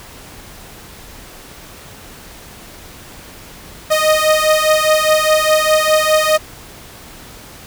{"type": "beating tone pair", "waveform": "sawtooth", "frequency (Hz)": [618, 622.9], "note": ["D#5", "D#5"], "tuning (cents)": [-12, 2], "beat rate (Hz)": 4.9, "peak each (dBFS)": -10, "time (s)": [3.9, 6.38], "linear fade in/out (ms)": 20, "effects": ["pink hiss -37 dBFS RMS until 7.66 s"]}